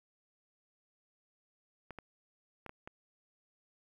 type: clicks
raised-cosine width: 0.5 ms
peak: -30 dBFS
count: 5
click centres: 1.907 / 1.987 / 2.663 / 2.694 / 2.875 s
effects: 10-bit